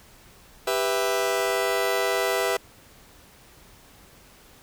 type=chord; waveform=sawtooth; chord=E minor; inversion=first; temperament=just; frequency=395.6 / 494.4 / 659.3 Hz; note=G4 / B4 / E5; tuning=+16 / +2 / 0 cents; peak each=-23 dBFS; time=0.67-2.57 s; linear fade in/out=5 ms; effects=pink hiss -52 dBFS RMS until 4.62 s

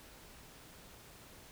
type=silence; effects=pink hiss -56 dBFS RMS until 1.51 s

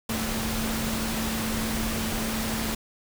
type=tone in noise; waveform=sine; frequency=222.4 Hz; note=A3; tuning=19 cents sharp; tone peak=-30 dBFS; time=0.09-2.75 s; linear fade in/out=5 ms; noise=pink; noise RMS=-30 dBFS; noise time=0.09-2.75 s; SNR=-3 dB; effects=none

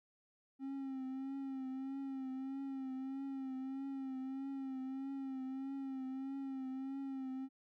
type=tone with vibrato; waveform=triangle; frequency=267.3 Hz; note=C4; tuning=37 cents sharp; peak=-38 dBFS; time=0.59-7.49 s; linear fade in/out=50 ms; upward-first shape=triangle; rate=1.6 Hz; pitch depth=48 cents each way; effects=none

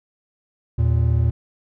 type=tone pair together; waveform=triangle; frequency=80.1 / 115.63 Hz; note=E2 / A#2; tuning=-49 / -14 cents; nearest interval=tritone; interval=635 cents; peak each=-16 dBFS; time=0.78-1.31 s; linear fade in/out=10 ms; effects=none

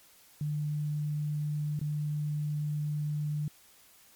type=tone with dropouts; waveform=sine; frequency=149.3 Hz; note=D3; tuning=29 cents sharp; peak=-29 dBFS; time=0.41-3.48 s; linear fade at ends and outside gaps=2 ms; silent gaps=1.792-1.813 s; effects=white hiss -59 dBFS RMS until 4.15 s + MP3 96 kbps

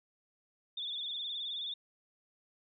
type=tone with vibrato; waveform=sine; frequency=3520 Hz; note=A7; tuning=in tune; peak=-36 dBFS; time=0.77-1.74 s; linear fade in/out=5 ms; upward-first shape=sine; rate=19 Hz; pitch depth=72 cents each way; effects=none

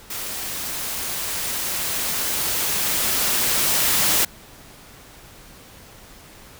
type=noise with level ramp; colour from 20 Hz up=white; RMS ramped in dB=-30 to -18 dBFS; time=0.1-4.25 s; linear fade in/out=5 ms; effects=pink hiss -45 dBFS RMS until 6.59 s

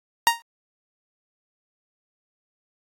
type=tone with exponential decay; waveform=sawtooth; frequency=932.3 Hz; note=A#5; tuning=in tune; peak=-7 dBFS; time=0.27-0.42 s; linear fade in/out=0 ms; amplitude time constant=31 ms; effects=AAC 48 kbps

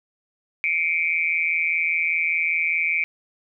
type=tone with amplitude modulation; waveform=sine; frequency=2314 Hz; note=D7; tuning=26 cents flat; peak=-15 dBFS; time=0.64-3.04 s; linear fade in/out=0 ms; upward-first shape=sine; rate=165 Hz; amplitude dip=100%; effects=none

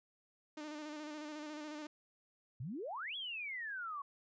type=tone with vibrato; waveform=sawtooth; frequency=301.9 Hz; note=D4; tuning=48 cents sharp; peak=-40 dBFS; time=0.57-1.87 s; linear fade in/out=5 ms; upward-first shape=square; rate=14 Hz; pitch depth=33 cents each way
type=exponential two-way sweep; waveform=sine; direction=up then down; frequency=110 to 3418 to 1094 Hz; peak=-40 dBFS; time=2.6-4.02 s; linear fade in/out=5 ms; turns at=3.16 s
effects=resampled to 16000 Hz

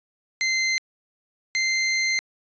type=tone pair in turn; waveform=sawtooth; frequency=2075 / 2082 Hz; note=C7 / C7; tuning=-15 / -9 cents; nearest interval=unison; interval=6 cents; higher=second; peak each=-17 dBFS; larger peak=neither; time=0.41-0.78 / 1.55-2.19 s; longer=second; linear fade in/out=0 ms; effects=resampled to 16000 Hz

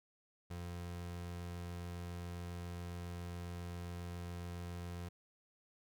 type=tone; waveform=30% pulse; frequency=87.31 Hz; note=F2; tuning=in tune; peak=-40 dBFS; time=0.5-5.09 s; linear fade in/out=10 ms; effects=none

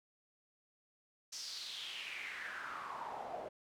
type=noise with band-pass filter sweep; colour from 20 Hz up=pink; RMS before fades=-45 dBFS; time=1.32-3.49 s; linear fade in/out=10 ms; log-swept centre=5700 to 580 Hz; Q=4.5; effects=none

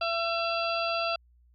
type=harmonic tone; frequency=673 Hz; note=E5; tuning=36 cents sharp; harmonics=1 / 2 / 4 / 5 / 6 / 7; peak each=-30 / -32 / -33 / -40 / -43 / -37 dBFS; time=0.01-1.16 s; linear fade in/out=5 ms; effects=added 60 Hz sine -58 dBFS peak until 1.54 s

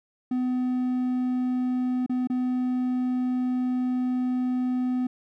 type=tone with dropouts; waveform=triangle; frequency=251.9 Hz; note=B3; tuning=34 cents sharp; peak=-21 dBFS; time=0.31-5.07 s; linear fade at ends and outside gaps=5 ms; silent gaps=2.063-2.095 / 2.273-2.299 s; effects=none

